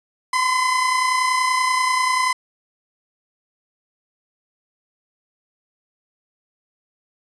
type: tone pair together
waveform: 30% pulse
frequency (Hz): 1016.1 / 1046.5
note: B5 / C6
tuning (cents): +49 / 0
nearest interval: minor second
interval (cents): 51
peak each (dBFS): -15 / -22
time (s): 0.33-2.33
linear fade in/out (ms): 5
effects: resampled to 24000 Hz